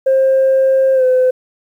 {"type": "tone with pitch glide", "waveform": "sine", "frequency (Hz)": [531, 510.5], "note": ["C5", "C5"], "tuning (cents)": [25, -43], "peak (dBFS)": -7, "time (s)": [0.06, 1.31], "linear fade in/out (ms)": 10, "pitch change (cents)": -68, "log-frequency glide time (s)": [0.94, 1.04], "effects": ["tanh soft clip ceiling -6 dBFS", "8-bit"]}